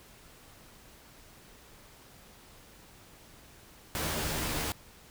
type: noise with comb filter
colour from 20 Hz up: pink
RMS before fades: -33 dBFS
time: 3.95-4.72 s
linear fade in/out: 0 ms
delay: 13 ms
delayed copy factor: +0.65
effects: pink hiss -55 dBFS RMS until 5.1 s